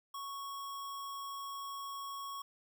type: tone with sample-and-hold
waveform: sine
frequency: 1108.7 Hz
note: C#6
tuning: in tune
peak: -40 dBFS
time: 0.14-2.42 s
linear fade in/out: 5 ms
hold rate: 4410 Hz
effects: none